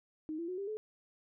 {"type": "tone with pitch steps", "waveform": "sine", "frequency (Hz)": [311.1, 337.3, 365.7, 396.5, 429.9], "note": ["D#4", "E4", "F#4", "G4", "A4"], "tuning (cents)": [0, 40, -20, 20, -40], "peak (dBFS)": -36, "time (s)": [0.29, 0.77], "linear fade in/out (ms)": 0, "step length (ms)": 96, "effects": []}